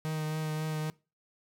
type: tone with vibrato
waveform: 45% pulse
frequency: 155.56 Hz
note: D#3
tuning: in tune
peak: -31 dBFS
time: 0.05-0.9 s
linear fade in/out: 0 ms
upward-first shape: triangle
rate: 3.7 Hz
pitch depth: 19 cents each way
effects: noise-tail reverb RT60 0.3 s tail -22 dB re dry